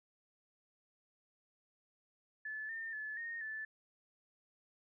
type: tone with pitch steps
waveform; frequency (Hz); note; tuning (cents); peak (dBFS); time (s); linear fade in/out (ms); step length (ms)
sine; 1733 / 1810 / 1727 / 1849 / 1748; A6 / A6 / A6 / A#6 / A6; -27 / +48 / -33 / -15 / -12; -40; 2.45-3.65; 5; 240
effects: none